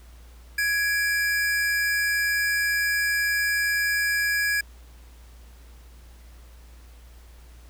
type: tone pair together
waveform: square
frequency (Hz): 1665.1 / 2347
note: G#6 / D7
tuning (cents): +4 / -2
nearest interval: tritone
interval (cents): 594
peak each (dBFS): -23 / -30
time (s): 0.58-4.61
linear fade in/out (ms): 5
effects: added 59 Hz sine -45 dBFS peak until 7.69 s + pink hiss -56 dBFS RMS until 7.69 s